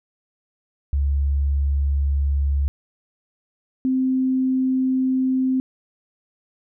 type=tone pair in turn; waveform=sine; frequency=70.2 / 260 Hz; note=C#2 / C4; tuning=+22 / -11 cents; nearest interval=octave + major seventh; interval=2267 cents; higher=second; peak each=-17 dBFS; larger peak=neither; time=0.93-2.68 / 3.85-5.6 s; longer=neither; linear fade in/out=0 ms; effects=none